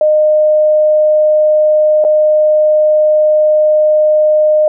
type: tone with dropouts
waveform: sine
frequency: 612 Hz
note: D#5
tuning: 29 cents flat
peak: -6 dBFS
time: 0.01-4.68 s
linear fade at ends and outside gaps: 2 ms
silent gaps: 2.041-2.048 s
effects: none